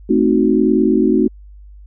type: chord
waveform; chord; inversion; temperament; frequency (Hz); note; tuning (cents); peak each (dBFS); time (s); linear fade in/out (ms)
sine; A diminished seventh; none; equal; 220 / 261.6 / 311.1 / 370; A3 / C4 / Eb4 / Gb4; 0 / 0 / 0 / 0; -16; 0.09-1.28; 10
effects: added 50 Hz sine -36 dBFS peak until 1.86 s